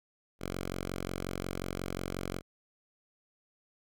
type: tone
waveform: 5% pulse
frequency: 45.58 Hz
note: F#1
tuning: 25 cents flat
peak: -24 dBFS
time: 0.39-2.42 s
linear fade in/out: 50 ms
effects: none